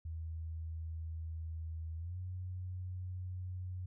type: tone with pitch glide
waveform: sine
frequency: 80.9 to 91.33 Hz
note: E2 to F#2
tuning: -32 to -22 cents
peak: -39 dBFS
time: 0.05-3.86 s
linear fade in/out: 5 ms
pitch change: +210 cents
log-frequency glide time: 1.97-2.17 s
effects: none